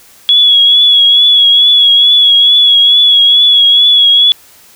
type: tone with vibrato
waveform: sine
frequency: 3364 Hz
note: G#7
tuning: 22 cents sharp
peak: -3 dBFS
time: 0.29-4.32 s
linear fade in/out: 0 ms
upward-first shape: triangle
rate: 2.3 Hz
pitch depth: 43 cents each way
effects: white hiss -41 dBFS RMS until 4.75 s